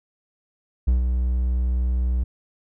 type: tone with ADSR envelope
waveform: triangle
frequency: 61.9 Hz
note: B1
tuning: 5 cents sharp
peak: -12 dBFS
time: 0.87-2.24 s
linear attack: 12 ms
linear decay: 130 ms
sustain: -5 dB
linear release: 10 ms
effects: none